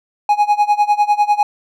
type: tone with tremolo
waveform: triangle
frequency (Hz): 830.6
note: G#5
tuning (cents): 0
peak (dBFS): -6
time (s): 0.29-1.43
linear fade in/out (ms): 2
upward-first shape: sine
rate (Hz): 10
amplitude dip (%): 90
effects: none